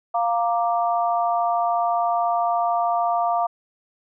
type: chord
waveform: sine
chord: Bb major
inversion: second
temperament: equal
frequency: 698.5 / 932.3 / 1174.7 Hz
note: F5 / Bb5 / D6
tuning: 0 / 0 / 0 cents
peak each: -20 / -26 / -26 dBFS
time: 0.14-3.47 s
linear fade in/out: 10 ms
effects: none